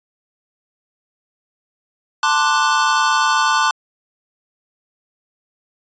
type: chord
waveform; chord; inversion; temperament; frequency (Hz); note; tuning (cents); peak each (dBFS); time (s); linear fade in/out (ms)
square; D dominant seventh; second; equal with one note detuned; 885.6 / 1046.5 / 1174.7 / 1480; A5 / C6 / D6 / F#6; +11 / 0 / 0 / 0; -20; 2.23-3.71; 2
effects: resampled to 16000 Hz